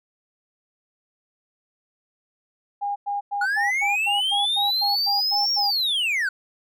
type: tone bursts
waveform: sine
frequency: 811 Hz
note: G#5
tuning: 41 cents flat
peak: -23 dBFS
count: 12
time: 2.81-5.71 s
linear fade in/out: 20 ms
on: 150 ms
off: 100 ms
type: linear two-way sweep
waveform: triangle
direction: up then down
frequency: 1427 to 5588 to 1449 Hz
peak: -19 dBFS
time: 3.41-6.29 s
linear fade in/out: 5 ms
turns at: 5.53 s
effects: none